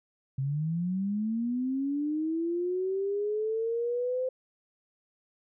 sine linear sweep, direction up, 130.81 to 518 Hz, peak -27 dBFS, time 0.38-4.29 s, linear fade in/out 5 ms, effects none

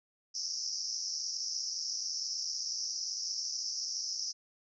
white band-pass noise, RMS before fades -37 dBFS, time 0.34-4.33 s, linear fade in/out 20 ms, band 5100 to 5800 Hz, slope 96 dB/octave, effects none

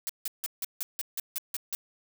blue noise bursts, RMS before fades -32 dBFS, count 10, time 0.07-1.75 s, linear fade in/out 0 ms, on 24 ms, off 160 ms, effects none

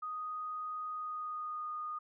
sine tone with pitch glide, 1244.5 to 1229.5 Hz, D#6 to D#6, 0 to -21 cents, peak -37 dBFS, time 0.02-1.99 s, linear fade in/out 10 ms, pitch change -21 cents, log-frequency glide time 0.91-1.68 s, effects none

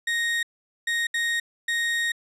35% pulse tone bursts at uneven times, 1864.7 Hz, A#6, in tune, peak -21 dBFS, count 4, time 0.07-0.43 / 0.87-1.07 / 1.14-1.4 / 1.68-2.12 s, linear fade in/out 5 ms, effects low-pass 9000 Hz 12 dB/octave

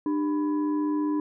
sine tone with frequency modulation, 300 Hz, D4, 37 cents sharp, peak -23 dBFS, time 0.06-1.2 s, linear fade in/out 2 ms, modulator 695 Hz, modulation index 0.47, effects none

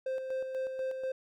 triangle tone with tremolo, 523.3 Hz, C5, in tune, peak -29 dBFS, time 0.06-1.12 s, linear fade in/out 5 ms, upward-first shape square, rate 4.1 Hz, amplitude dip 45%, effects none

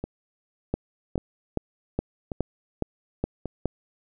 two click trains, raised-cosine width 2 ms, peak -17 / -11 dBFS, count 4 / 8, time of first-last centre 0.04-3.457 / 0.74-3.657 s, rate 0.878 / 2.4 Hz, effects none

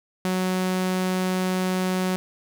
sawtooth tone, 185 Hz, F#3, in tune, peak -18 dBFS, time 0.25-2.16 s, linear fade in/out 0 ms, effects none

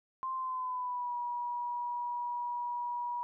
sine tone with pitch glide, 1046.5 to 965.2 Hz, C6 to B5, 0 to -40 cents, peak -33 dBFS, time 0.23-3.23 s, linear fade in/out 0 ms, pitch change -140 cents, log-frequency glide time 0.34-1.16 s, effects none

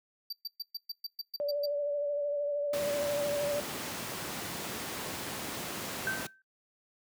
square tone bursts, 4659 Hz, D8, 15 cents flat, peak -35 dBFS, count 10, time 0.3-1.66 s, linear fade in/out 5 ms, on 28 ms, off 120 ms
sine tone with vibrato, 579 Hz, D5, 25 cents flat, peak -29 dBFS, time 1.4-3.6 s, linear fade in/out 0 ms, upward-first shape sine, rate 13 Hz, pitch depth 27 cents each way
pink noise, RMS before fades -37 dBFS, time 2.73-6.27 s, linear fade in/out 5 ms
sine tone with exponential decay, 1550 Hz, G6, 20 cents flat, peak -27 dBFS, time 6.07-6.42 s, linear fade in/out 2 ms, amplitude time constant 76 ms
effects noise-tail reverb RT60 0.2 s tail -24 dB re dry + high-pass 150 Hz 12 dB/octave

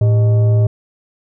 sine tone with frequency modulation, 110 Hz, A2, in tune, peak -8 dBFS, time 0.01-0.67 s, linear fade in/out 5 ms, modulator 507 Hz, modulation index 0.3, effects tanh soft clip ceiling -4 dBFS

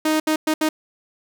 sawtooth tone bursts at uneven times, 311.1 Hz, D#4, in tune, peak -13 dBFS, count 4, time 0.05-0.2 / 0.27-0.36 / 0.47-0.54 / 0.61-0.69 s, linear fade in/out 5 ms, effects none

